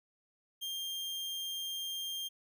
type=tone; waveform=40% pulse; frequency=3194 Hz; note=G7; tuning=32 cents sharp; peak=-36 dBFS; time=0.61-2.29 s; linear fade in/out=20 ms; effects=none